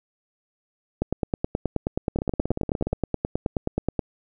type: two click trains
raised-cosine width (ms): 2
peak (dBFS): -13 / -9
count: 14 / 29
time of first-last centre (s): 2.16-2.929 / 1.02-3.992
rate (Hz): 16.9 / 9.42
effects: none